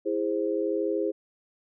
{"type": "chord", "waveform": "sine", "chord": "E augmented", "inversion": "none", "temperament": "equal with one note detuned", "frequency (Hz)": [329.6, 410.3, 523.3], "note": ["E4", "G#4", "B#4"], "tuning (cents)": [0, -21, 0], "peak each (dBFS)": [-29, -28, -30], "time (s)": [0.05, 1.12], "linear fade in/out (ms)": 20, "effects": []}